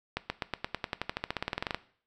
accelerating click train, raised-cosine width 0.3 ms, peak -14 dBFS, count 22, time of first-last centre 0.17-1.746 s, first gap 130 ms, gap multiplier 0.94, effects noise-tail reverb RT60 0.5 s tail -17 dB re dry

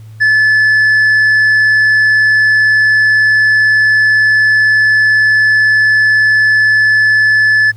sine tone with tanh clipping, 1731 Hz, A6, 29 cents flat, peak -7 dBFS, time 0.2-7.72 s, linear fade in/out 20 ms, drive 3 dB, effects added 109 Hz sine -30 dBFS peak until 7.76 s + pink hiss -50 dBFS RMS until 7.76 s

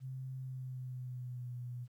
sine tone with pitch glide, 130.81 to 122.76 Hz, C3 to B2, 0 to -10 cents, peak -40 dBFS, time 0-1.88 s, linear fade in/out 50 ms, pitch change -110 cents, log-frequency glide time 0.39-1.56 s, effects 12-bit

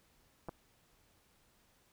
clicks, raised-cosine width 1 ms, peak -29 dBFS, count 2, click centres 0.486 / 0.492 s, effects pink hiss -70 dBFS RMS until 1.92 s

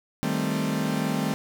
40% pulse chord, A half-diminished seventh, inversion second, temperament equal, 155.56 / 196 / 220 / 261.6 Hz, Eb3 / G3 / A3 / C4, 0 / 0 / 0 / 0 cents, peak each -29 dBFS, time 0.23-1.34 s, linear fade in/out 0 ms, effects none

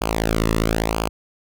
sawtooth tone with flanger, 55 Hz, A1, in tune, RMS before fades -21 dBFS, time 0.01-1.09 s, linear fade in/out 10 ms, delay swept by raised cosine 0.52 to 1.31 ms, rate 1 Hz, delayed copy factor -0.8, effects none

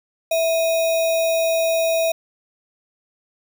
sine tone with sample-and-hold, 656 Hz, E5, 9 cents flat, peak -16 dBFS, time 0.31-2.12 s, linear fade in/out 5 ms, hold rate 3150 Hz, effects none

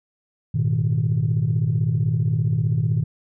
sine chord, Ab suspended second, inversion none, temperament equal with one note detuned, 103.83 / 119.4 / 155.56 Hz, Ab2 / Bb2 / Eb3, 0 / +42 / 0 cents, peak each -23 / -20 / -21 dBFS, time 0.54-3.04 s, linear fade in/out 10 ms, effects tanh soft clip ceiling -12 dBFS

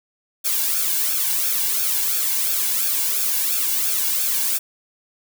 blue noise with flanger, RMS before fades -21 dBFS, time 0.44-4.59 s, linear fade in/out 20 ms, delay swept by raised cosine 0.99 to 1.62 ms, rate 2.9 Hz, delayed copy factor -0.75, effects none

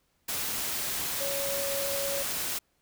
sine tone in noise, 557 Hz, C#5, 8 cents sharp, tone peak -32 dBFS, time 1.2-2.23 s, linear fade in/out 10 ms, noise white, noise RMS -32 dBFS, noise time 0.28-2.59 s, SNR -3 dB, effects pink hiss -72 dBFS RMS until 2.81 s

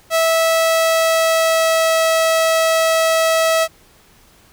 sawtooth tone with pitch glide, 653 to 649.2 Hz, E5 to E5, -17 to -27 cents, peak -9 dBFS, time 0.1-3.68 s, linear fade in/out 50 ms, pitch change -10 cents, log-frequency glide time 0.43-1.97 s, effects pink hiss -50 dBFS RMS until 4.52 s

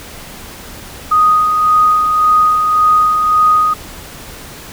sine tone with tremolo, 1244.5 Hz, D#6, in tune, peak -6 dBFS, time 1.11-3.74 s, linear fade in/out 10 ms, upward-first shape sine, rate 1.8 Hz, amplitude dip 40%, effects pink hiss -32 dBFS RMS until 4.72 s

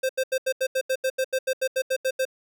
square tone bursts, 523.3 Hz, C5, in tune, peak -22 dBFS, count 16, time 0.03-2.253 s, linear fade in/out 10 ms, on 63 ms, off 81 ms, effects none

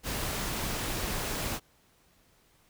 pink noise, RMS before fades -33 dBFS, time 0.03-1.6 s, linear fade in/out 50 ms, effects pink hiss -65 dBFS RMS until 2.69 s

